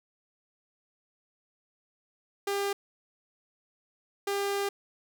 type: tone pair in turn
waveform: sawtooth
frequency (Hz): 400 / 400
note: G4 / G4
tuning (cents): +35 / +35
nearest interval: unison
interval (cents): 0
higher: neither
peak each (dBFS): -24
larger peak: neither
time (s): 2.47-2.73 / 4.27-4.69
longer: second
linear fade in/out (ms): 5
effects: none